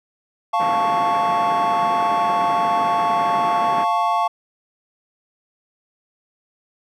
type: chord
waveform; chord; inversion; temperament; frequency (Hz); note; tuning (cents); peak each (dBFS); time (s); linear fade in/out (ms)
triangle; F augmented; none; equal; 698.5 / 880 / 1108.7; F5 / A5 / C#6; 0 / 0 / 0; -19; 0.53-4.28; 10
type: band-pass noise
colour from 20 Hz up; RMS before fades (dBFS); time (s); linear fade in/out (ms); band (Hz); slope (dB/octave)
pink; -30; 0.59-3.85; 20; 170 to 2100; 24
effects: none